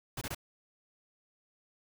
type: noise bursts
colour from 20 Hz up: pink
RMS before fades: -38 dBFS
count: 3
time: 0.17-0.348 s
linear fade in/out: 5 ms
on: 44 ms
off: 23 ms
effects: none